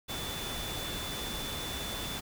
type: tone in noise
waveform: sine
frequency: 3492 Hz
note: A7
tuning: 14 cents flat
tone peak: -40 dBFS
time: 0.08-2.19 s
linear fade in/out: 20 ms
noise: pink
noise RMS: -38 dBFS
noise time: 0.08-2.21 s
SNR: -5 dB
effects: none